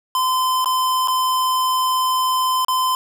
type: tone with dropouts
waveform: square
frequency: 1027 Hz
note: C6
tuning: 33 cents flat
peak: -17 dBFS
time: 0.15-2.95 s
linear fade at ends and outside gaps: 1 ms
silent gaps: 0.645-0.658 / 1.075-1.082 / 2.648-2.683 s
effects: 8-bit